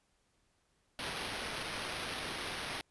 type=noise with sample-and-hold; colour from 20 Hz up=blue; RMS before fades=-40 dBFS; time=0.99-2.81 s; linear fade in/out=0 ms; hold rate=7350 Hz; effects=pink hiss -75 dBFS RMS until 2.9 s + resampled to 24000 Hz